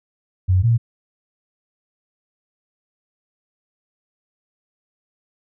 sine tone pair in turn, 92.5 / 116.54 Hz, F#2 / A#2, 0 / 0 cents, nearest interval major third, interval 400 cents, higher second, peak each -12 dBFS, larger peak neither, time 0.48-0.63 / 0.63-0.78 s, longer neither, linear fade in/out 20 ms, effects none

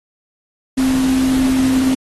sine tone in noise, 261.6 Hz, C4, in tune, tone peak -12 dBFS, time 0.77-1.95 s, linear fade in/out 10 ms, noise pink, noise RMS -26 dBFS, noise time 0.77-1.95 s, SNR +11 dB, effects AAC 32 kbps

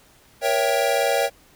square chord, A# diminished seventh, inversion none, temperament equal with one note detuned, 474 / 554.4 / 659.3 / 784 Hz, A#4 / C#5 / E5 / G5, +29 / 0 / 0 / 0 cents, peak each -26 / -23 / -26 / -25 dBFS, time 0.41-1.3 s, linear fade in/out 50 ms, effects pink hiss -54 dBFS RMS until 1.55 s

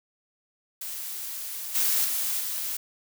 blue noise with level steps, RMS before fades -35 / -24 / -28 / -31 dBFS, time 0.81-2.77 s, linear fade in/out 5 ms, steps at 1.74 / 2.04 / 2.39 s, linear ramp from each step 20 ms, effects none

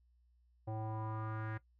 square tone with low-pass filter sweep, 109.5 Hz, A2, 8 cents flat, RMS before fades -41 dBFS, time 0.67-1.58 s, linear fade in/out 10 ms, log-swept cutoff 690 to 1700 Hz, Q 3.9, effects noise-tail reverb RT60 0.1 s tail -17 dB re dry + added 60 Hz sine -67 dBFS peak until 1.79 s

